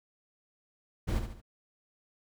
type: noise with echo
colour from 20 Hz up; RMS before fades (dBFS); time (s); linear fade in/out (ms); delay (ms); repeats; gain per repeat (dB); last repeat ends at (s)
brown; -30; 1.07-1.2; 20; 72; 3; -7; 1.416
effects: none